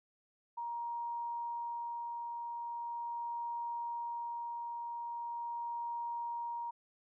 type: tone with tremolo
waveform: sine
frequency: 942 Hz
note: A#5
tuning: 18 cents sharp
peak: -36 dBFS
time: 0.57-6.71 s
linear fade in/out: 10 ms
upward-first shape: sine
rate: 0.41 Hz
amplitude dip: 25%
effects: none